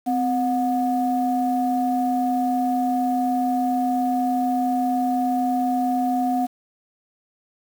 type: tone pair together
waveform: sine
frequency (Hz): 256.8 / 726.3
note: C4 / F#5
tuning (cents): -32 / -32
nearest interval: octave + tritone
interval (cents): 1800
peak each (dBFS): -21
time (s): 0.06-6.47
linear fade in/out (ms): 20
effects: tanh soft clip ceiling -11 dBFS + 7-bit